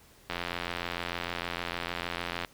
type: click train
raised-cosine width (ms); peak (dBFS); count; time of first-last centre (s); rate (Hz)
0.3; -16; 187; 0.3-2.448; 86.6
effects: pink hiss -58 dBFS RMS until 2.53 s